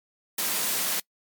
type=high-pass noise; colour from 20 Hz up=white; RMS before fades=-27 dBFS; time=0.38-1 s; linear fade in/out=5 ms; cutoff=150 Hz; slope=96 dB/octave; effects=noise-tail reverb RT60 0.1 s tail -25 dB re dry + MP3 96 kbps